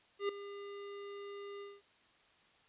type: tone with ADSR envelope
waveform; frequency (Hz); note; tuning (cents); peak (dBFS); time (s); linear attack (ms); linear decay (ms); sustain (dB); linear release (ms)
square; 402.9; G4; +48; -31; 0.19-1.82; 100; 4; -14; 210
effects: white hiss -67 dBFS RMS until 2.68 s + resampled to 8000 Hz

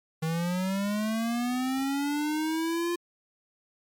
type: linear sweep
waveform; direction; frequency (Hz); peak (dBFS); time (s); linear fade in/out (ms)
square; up; 157.8 to 349.2; -27; 0.22-2.96; 10
effects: MP3 96 kbps

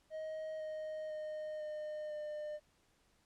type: tone with pitch steps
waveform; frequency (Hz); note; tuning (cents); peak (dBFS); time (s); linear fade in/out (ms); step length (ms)
triangle; 628 / 621.5 / 615.1 / 608.7 / 602.4; D#5 / D#5 / D#5 / D#5 / D5; +16 / -2 / -20 / -38 / +44; -38; 0.1-2.6; 50; 500
effects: pink hiss -73 dBFS RMS until 3.25 s + low-pass 10000 Hz 12 dB/octave

